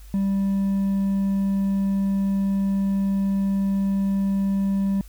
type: tone with hard clipping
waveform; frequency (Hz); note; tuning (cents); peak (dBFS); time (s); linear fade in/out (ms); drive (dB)
triangle; 196; G3; 0; -20; 0.14-5.01; 0; 5
effects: added 50 Hz sine -40 dBFS peak until 5.08 s + white hiss -54 dBFS RMS until 5.08 s